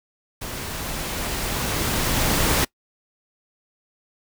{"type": "noise with level ramp", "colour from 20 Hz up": "pink", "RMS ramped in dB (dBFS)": [-32, -19], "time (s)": [0.41, 2.65], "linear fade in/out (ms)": 10, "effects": ["noise-tail reverb RT60 0.1 s tail -23 dB re dry"]}